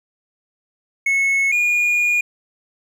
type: tone pair in turn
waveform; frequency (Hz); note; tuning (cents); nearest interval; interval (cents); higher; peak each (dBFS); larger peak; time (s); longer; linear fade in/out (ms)
triangle; 2193 / 2436; C#7 / D#7; -19 / -37; major second; 182; second; -13; neither; 1.06-1.52 / 1.52-2.21; second; 5
effects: none